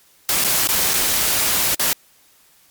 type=noise with dropouts; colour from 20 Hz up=white; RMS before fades=-18 dBFS; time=0.29-1.93 s; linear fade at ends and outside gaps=0 ms; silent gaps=0.44-0.446 / 0.673-0.689 / 0.935-0.939 / 1.747-1.796 s; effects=white hiss -54 dBFS RMS until 2.7 s + MP3 96 kbps